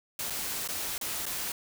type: noise with dropouts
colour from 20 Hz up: white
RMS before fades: -34 dBFS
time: 0.19-1.52 s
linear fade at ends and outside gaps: 2 ms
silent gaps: 0.3-0.305 / 0.676-0.687 / 0.98-1.012 / 1.256-1.264 s
effects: none